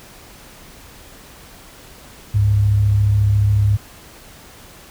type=tone pair together; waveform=sine; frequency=68.61 / 102.8 Hz; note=C#2 / G#2; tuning=-17 / -17 cents; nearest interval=perfect fifth; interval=700 cents; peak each=-22 / -12 dBFS; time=2.34-3.77 s; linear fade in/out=10 ms; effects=pink hiss -42 dBFS RMS until 4.9 s